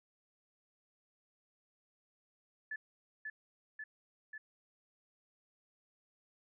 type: tone with echo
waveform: sine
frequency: 1733 Hz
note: A6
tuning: 27 cents flat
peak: -38 dBFS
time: 2.71-2.76 s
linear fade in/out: 5 ms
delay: 540 ms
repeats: 3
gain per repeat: -2 dB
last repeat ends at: 4.38 s
effects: none